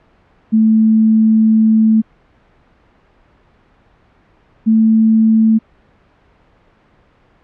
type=tone pair in turn; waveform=sine; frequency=220 / 221.4 Hz; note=A3 / A3; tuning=0 / +11 cents; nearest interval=unison; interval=11 cents; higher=second; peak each=-7 dBFS; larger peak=neither; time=0.52-2.02 / 4.66-5.59 s; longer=first; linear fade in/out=20 ms; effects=pink hiss -52 dBFS RMS until 7.43 s + low-pass 2000 Hz 12 dB/octave